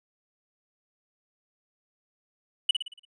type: tone with echo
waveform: triangle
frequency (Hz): 2960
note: F#7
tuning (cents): 0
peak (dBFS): -16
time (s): 2.69-2.71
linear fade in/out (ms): 5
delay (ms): 57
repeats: 6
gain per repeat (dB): -6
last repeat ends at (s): 3.052
effects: resampled to 22050 Hz